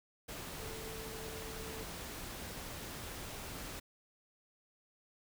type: tone in noise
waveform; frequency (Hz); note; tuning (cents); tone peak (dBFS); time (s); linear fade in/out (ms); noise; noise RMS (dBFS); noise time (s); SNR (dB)
sine; 443; A4; +12; -48; 0.59-1.84; 10; pink; -45; 0.28-3.8; -6
effects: none